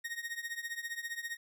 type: tone with tremolo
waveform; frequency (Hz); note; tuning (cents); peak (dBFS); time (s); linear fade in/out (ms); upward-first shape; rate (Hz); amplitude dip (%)
40% pulse; 1865; A#6; 0; -33; 0.04-1.37; 10; triangle; 15; 90
effects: none

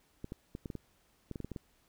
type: clicks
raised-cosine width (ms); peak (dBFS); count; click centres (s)
3; -27; 12; 0.244 / 0.321 / 0.551 / 0.658 / 0.702 / 0.753 / 1.313 / 1.358 / 1.403 / 1.446 / 1.517 / 1.562
effects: pink hiss -70 dBFS RMS until 1.88 s

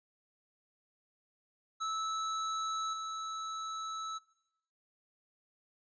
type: tone with level steps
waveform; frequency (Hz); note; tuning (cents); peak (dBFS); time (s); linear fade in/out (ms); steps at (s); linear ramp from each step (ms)
square; 1307; E6; -15; -34 / -38; 1.8-4.19; 20; 2.93; 5
effects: noise-tail reverb RT60 0.8 s tail -20 dB re dry + resampled to 16000 Hz

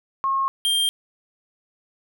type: tone pair in turn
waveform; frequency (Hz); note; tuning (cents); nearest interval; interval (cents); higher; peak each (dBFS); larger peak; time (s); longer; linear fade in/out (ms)
sine / square; 1082 / 3189; C#6 / G7; -42 / +29; octave + perfect fifth; 1871; second; -19; neither; 0.24-0.48 / 0.65-0.89; neither; 0
effects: none

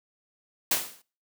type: noise with exponential decay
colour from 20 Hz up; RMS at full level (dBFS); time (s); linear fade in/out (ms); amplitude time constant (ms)
white; -21; 0.71-1.02; 5; 67
effects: noise-tail reverb RT60 0.4 s tail -23 dB re dry + high-pass 150 Hz 12 dB/octave

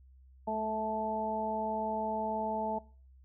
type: harmonic tone with a mistuned harmonic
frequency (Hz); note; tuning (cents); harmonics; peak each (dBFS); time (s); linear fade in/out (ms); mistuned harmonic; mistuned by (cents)
218.5; A3; -12; 1 / 2 / 3 / 4; -38 / -40 / -35 / -34; 0.47-2.79; 10; 1; -17
effects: noise-tail reverb RT60 0.4 s tail -21 dB re dry + added 65 Hz sine -55 dBFS peak until 3.24 s

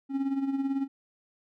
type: tone with tremolo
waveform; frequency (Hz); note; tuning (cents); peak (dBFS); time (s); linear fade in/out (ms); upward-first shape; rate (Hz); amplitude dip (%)
triangle; 272.7; C#4; -28; -22; 0.09-0.88; 50; sine; 18; 60
effects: none

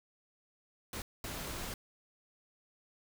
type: noise bursts at uneven times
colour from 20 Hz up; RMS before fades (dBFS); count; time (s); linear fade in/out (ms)
pink; -41; 2; 0.93-1.02 / 1.24-1.74; 2
effects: none

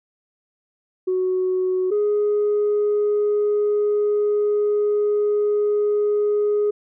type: tone pair in turn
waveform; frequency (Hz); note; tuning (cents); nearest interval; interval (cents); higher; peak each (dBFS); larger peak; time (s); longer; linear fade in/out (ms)
sine; 370.6 / 416; F#4 / G#4; +3 / +3; major second; 200; second; -17 / -15; second; 1.07-1.91 / 1.91-6.71; second; 10
effects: tanh soft clip ceiling -14 dBFS

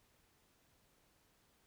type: silence
effects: pink hiss -73 dBFS RMS until 1.66 s

